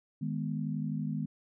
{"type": "chord", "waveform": "sine", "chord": "G# minor", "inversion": "second", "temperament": "equal", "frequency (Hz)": [155.56, 207.7, 246.9], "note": ["D#3", "G#3", "B3"], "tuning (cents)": [0, 0, 0], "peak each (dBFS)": [-34, -36, -37], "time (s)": [0.21, 1.26], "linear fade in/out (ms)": 10, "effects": []}